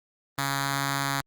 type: tone with notch filter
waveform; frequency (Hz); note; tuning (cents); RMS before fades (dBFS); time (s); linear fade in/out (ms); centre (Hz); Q
5% pulse; 138.59; C#3; 0; -28; 0.38-1.21; 2; 470; 0.7
effects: Opus 32 kbps